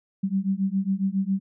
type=beating tone pair; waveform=sine; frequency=190 / 197.3 Hz; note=F#3 / G3; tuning=+46 / +11 cents; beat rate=7.3 Hz; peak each=-25 dBFS; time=0.23-1.4 s; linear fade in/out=10 ms; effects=none